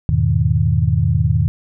sine chord, E major seventh, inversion none, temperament equal with one note detuned, 82.41 / 103.83 / 122.69 / 155.56 Hz, E2 / G#2 / B2 / D#3, 0 / 0 / -11 / 0 cents, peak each -18 dBFS, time 0.09-1.48 s, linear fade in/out 0 ms, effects none

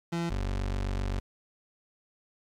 30% pulse tone pair in turn, 169.3 / 47.69 Hz, E3 / G1, +46 / -47 cents, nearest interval octave + minor seventh, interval 2193 cents, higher first, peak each -26 dBFS, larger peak neither, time 0.12-0.3 / 0.3-1.2 s, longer second, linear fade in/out 10 ms, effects low-pass 7000 Hz 12 dB/octave + 9-bit

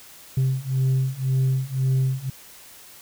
sine beating tone pair, 130.81 / 132.71 Hz, C3 / C3, 0 / +25 cents, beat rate 1.9 Hz, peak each -21 / -20 dBFS, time 0.37-2.3 s, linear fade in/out 5 ms, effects tanh soft clip ceiling -16 dBFS + white hiss -46 dBFS RMS until 3.01 s

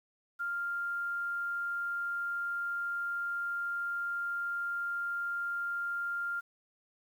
sine tone with quantisation, 1396.9 Hz, F6, in tune, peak -32 dBFS, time 0.39-6.41 s, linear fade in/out 20 ms, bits 10, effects none

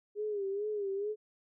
sine tone with vibrato, 407.3 Hz, G#4, 34 cents flat, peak -32 dBFS, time 0.15-1.16 s, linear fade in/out 50 ms, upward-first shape sine, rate 2.3 Hz, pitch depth 83 cents each way, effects none

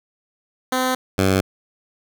10% pulse tone pair in turn, 256.6 / 95.34 Hz, C4 / G2, -34 / -48 cents, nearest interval octave + perfect fourth, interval 1714 cents, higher first, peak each -10 / -7 dBFS, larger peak second, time 0.72-0.95 / 1.18-1.41 s, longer neither, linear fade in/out 5 ms, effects none

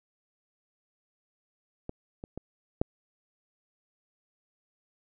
clicks, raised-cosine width 2 ms, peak -22 / -26 / -24 / -11 dBFS, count 4, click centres 1.894 / 2.239 / 2.376 / 2.815 s, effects none

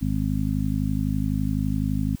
harmonic tone, 51.91 Hz, G#1, in tune, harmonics 1 / 2 / 3 / 4 / 5, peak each -28 / -28 / -28 / -28 / -28 dBFS, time 0.01-2.16 s, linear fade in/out 10 ms, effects white hiss -52 dBFS RMS until 2.2 s

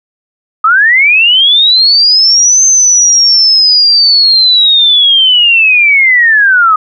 sine linear two-way sweep, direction up then down, 1236 to 6280 to 1236 Hz, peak -3 dBFS, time 0.64-6.76 s, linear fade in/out 5 ms, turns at 2.64 s, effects none

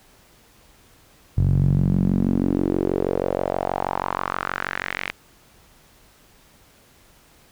sawtooth tone with band-pass filter sweep, 46.25 Hz, F#1, in tune, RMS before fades -22 dBFS, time 1.37-5.11 s, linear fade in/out 0 ms, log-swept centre 110 to 2300 Hz, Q 3.2, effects pink hiss -54 dBFS RMS until 7.51 s

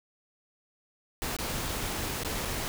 pink noise with dropouts, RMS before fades -33 dBFS, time 1.22-2.68 s, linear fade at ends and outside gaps 0 ms, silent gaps 1.366-1.387 / 2.234-2.248 / 2.451-2.455 s, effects none

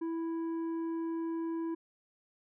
triangle tone with tanh clipping, 329.6 Hz, E4, in tune, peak -34 dBFS, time 0.01-1.75 s, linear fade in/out 10 ms, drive 11 dB, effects none

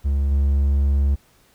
triangle tone with level steps, 69.8 Hz, C#2, 13 cents sharp, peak -15 / -13 dBFS, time 0.04-1.16 s, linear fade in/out 20 ms, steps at 0.31 s, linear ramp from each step 10 ms, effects pink hiss -57 dBFS RMS until 1.54 s

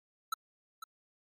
square tone with echo, 1322 Hz, E6, 5 cents sharp, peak -30 dBFS, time 0.32-0.34 s, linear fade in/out 5 ms, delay 500 ms, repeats 1, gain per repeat -11 dB, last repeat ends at 0.84 s, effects MP3 64 kbps

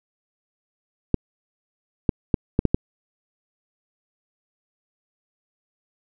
clicks, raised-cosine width 3 ms, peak -4 dBFS, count 6, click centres 1.143 / 2.092 / 2.342 / 2.591 / 2.653 / 2.745 s, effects none

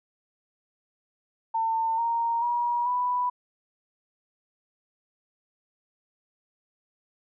sine tone with pitch steps, 901 / 929 / 957.9 / 987.7 Hz, A5 / A#5 / A#5 / B5, +41 / -6 / +47 / 0 cents, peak -23 dBFS, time 1.54-3.3 s, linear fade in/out 10 ms, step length 440 ms, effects none

